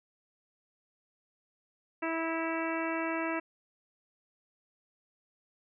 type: harmonic tone with a mistuned harmonic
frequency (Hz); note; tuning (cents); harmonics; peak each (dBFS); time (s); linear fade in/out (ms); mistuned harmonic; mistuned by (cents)
326.6; E4; -16; 1 / 2 / 3 / 4 / 5 / 6 / 7 / 8; -34 / -37 / -39 / -40 / -41 / -42 / -42 / -43; 2.02-3.4; 10; 8; +43
effects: none